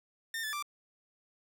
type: tone with pitch steps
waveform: sawtooth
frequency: 1815 / 1738 / 1177 Hz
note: A#6 / A6 / D6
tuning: -47 / -22 / +3 cents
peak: -31 dBFS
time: 0.34-0.625 s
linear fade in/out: 2 ms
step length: 95 ms
effects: none